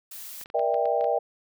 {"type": "noise", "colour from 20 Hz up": "blue", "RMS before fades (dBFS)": -40, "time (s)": [0.11, 0.44], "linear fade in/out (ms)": 5}
{"type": "clicks", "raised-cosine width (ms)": 0.3, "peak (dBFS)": -28, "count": 8, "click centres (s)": [0.413, 0.459, 0.501, 0.594, 0.743, 0.856, 1.01, 1.043]}
{"type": "chord", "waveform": "sine", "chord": "E half-diminished seventh", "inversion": "second", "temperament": "just", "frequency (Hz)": [474.7, 593.3, 659.3, 791.1], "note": ["Bb4", "D5", "E5", "G5"], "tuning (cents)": [31, 18, 0, 16], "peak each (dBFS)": -27, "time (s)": [0.54, 1.19], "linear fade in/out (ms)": 10}
{"effects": []}